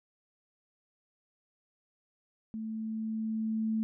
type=tone with level ramp; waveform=sine; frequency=220.4 Hz; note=A3; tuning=3 cents sharp; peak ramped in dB=-35 to -27 dBFS; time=2.54-3.83 s; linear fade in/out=0 ms; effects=none